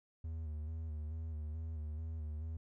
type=tone with vibrato; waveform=triangle; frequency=78.4 Hz; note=D#2; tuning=14 cents sharp; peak=-37 dBFS; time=0.24-2.57 s; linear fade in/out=5 ms; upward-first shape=square; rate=2.3 Hz; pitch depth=47 cents each way; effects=none